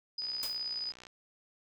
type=tone with tremolo; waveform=sine; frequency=4978 Hz; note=D#8; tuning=in tune; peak=-33 dBFS; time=0.18-0.92 s; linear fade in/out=5 ms; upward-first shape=square; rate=19 Hz; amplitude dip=30%
type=click train; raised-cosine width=0.2 ms; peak=-33 dBFS; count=53; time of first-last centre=0.22-1.068 s; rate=61.3 Hz
type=noise with exponential decay; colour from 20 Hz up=white; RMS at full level=-36 dBFS; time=0.43-0.61 s; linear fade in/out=0 ms; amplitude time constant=38 ms
effects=none